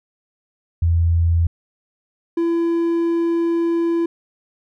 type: tone pair in turn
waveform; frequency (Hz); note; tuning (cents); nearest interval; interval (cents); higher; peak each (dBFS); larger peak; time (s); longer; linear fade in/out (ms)
sine / triangle; 84.1 / 336.4; E2 / E4; +35 / +35; 2 octaves; 2400; second; -13 / -14; first; 0.82-1.47 / 2.37-4.06; second; 5
effects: none